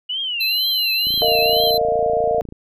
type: tone with vibrato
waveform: sine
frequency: 2902 Hz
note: F#7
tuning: 34 cents flat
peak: -21 dBFS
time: 0.09-1.71 s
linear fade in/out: 10 ms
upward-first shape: triangle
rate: 2.1 Hz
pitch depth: 200 cents each way
type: tone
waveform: square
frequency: 4068 Hz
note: C8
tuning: 50 cents flat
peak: -19 dBFS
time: 0.4-1.78 s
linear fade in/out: 10 ms
type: click train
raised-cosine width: 3 ms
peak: -22 dBFS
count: 42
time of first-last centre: 1.07-2.524 s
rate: 28.2 Hz
type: chord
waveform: sine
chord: Bb suspended fourth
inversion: none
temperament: equal with one note detuned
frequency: 459.7 / 622.3 / 698.5 Hz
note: Bb4 / Eb5 / F5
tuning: -24 / 0 / 0 cents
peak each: -20 dBFS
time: 1.22-2.41 s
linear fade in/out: 0 ms
effects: none